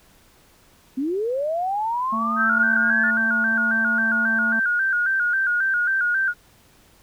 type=linear sweep; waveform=sine; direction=up; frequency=250 to 1785 Hz; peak=-21 dBFS; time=0.97-3.11 s; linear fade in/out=10 ms
type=harmonic tone; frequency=224.2 Hz; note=A3; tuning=33 cents sharp; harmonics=1 / 3 / 4 / 5; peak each=-26 / -36 / -38 / -40 dBFS; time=2.12-4.6 s; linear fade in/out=10 ms
type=tone with vibrato; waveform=sine; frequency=1500 Hz; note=F#6; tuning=23 cents sharp; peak=-18 dBFS; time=2.36-6.34 s; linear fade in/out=50 ms; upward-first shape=square; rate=3.7 Hz; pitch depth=71 cents each way
effects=pink hiss -55 dBFS RMS until 7.02 s